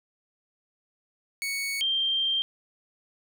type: tone pair in turn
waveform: sawtooth / sine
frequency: 2223 / 3168 Hz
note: C#7 / G7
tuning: +4 / +18 cents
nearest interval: tritone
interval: 614 cents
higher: second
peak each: -25 / -23 dBFS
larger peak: second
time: 1.42-1.81 / 1.81-2.42 s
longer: second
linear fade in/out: 0 ms
effects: none